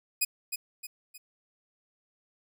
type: tone with echo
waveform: 5% pulse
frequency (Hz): 2489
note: D#7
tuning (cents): 0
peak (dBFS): -14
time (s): 0.21-0.25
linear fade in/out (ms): 10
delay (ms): 310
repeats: 3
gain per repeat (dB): -7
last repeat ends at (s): 1.18
effects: none